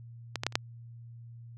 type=clicks; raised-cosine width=0.2 ms; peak=-14 / -14 / -9 / -30 / -7 dBFS; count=5; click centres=0.357 / 0.435 / 0.466 / 0.524 / 0.555 s; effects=added 117 Hz sine -45 dBFS peak until 1.57 s